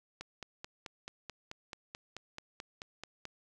click train, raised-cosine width 0.2 ms, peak -25 dBFS, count 15, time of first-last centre 0.21-3.253 s, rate 4.6 Hz, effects none

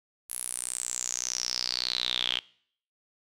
sawtooth tone with band-pass filter sweep, 61.74 Hz, B1, in tune, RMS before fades -32 dBFS, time 0.29-2.4 s, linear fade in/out 20 ms, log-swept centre 11000 to 3100 Hz, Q 9.6, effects noise-tail reverb RT60 0.6 s tail -23 dB re dry

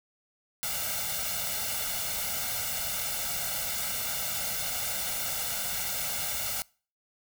white noise with comb filter, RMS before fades -32 dBFS, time 0.63-6.62 s, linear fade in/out 0 ms, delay 1.4 ms, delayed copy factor +0.9, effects noise-tail reverb RT60 0.4 s tail -24 dB re dry

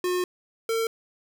square tone pair in turn, 360.8 / 452.7 Hz, F#4 / A4, -44 / +49 cents, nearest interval major third, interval 393 cents, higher second, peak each -24 dBFS, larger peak neither, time 0.04-0.24 / 0.69-0.87 s, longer first, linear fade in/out 2 ms, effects none

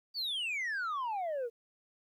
sine exponential sweep, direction down, 4699 to 450 Hz, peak -30 dBFS, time 0.14-1.5 s, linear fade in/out 50 ms, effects tanh soft clip ceiling -32 dBFS + 12-bit

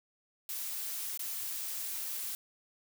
blue noise with dropouts, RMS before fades -38 dBFS, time 0.49-2.35 s, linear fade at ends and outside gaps 1 ms, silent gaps 1.175-1.193 s, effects none

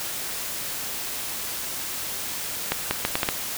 accelerating click train, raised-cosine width 0.3 ms, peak -5 dBFS, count 6, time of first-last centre 2.72-3.289 s, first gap 190 ms, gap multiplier 0.74, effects white hiss -31 dBFS RMS until 3.57 s

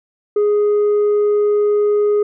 sine tone, 415.3 Hz, G#4, in tune, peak -9 dBFS, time 0.36-2.23 s, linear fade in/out 5 ms, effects tanh soft clip ceiling -11 dBFS

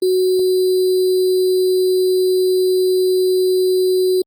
sine tone with sample-and-hold, 370 Hz, F#4, in tune, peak -12 dBFS, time 0.02-4.22 s, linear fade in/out 5 ms, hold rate 4410 Hz, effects Opus 32 kbps

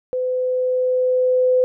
sine tone with level ramp, 507 Hz, B4, 45 cents sharp, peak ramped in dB -19 to -12 dBFS, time 0.13-1.64 s, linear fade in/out 0 ms, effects none

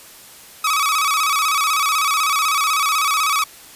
sawtooth tone with vibrato, 1203 Hz, D6, 41 cents sharp, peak -12 dBFS, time 0.64-3.44 s, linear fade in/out 5 ms, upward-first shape square, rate 16 Hz, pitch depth 95 cents each way, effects white hiss -42 dBFS RMS until 3.75 s + resampled to 32000 Hz

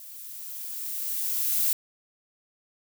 violet noise with level ramp, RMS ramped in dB -44 to -23 dBFS, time 0-1.73 s, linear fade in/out 2 ms, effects none

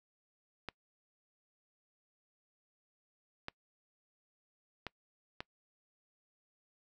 clicks, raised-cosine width 0.3 ms, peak -23 dBFS, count 4, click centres 0.687 / 3.484 / 4.867 / 5.405 s, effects noise-tail reverb RT60 0.1 s tail -25 dB re dry

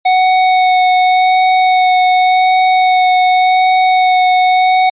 square tone with vibrato, 740 Hz, F#5, in tune, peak -8 dBFS, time 0.05-4.9 s, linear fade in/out 10 ms, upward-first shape sine, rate 0.88 Hz, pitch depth 10 cents each way, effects resampled to 8000 Hz

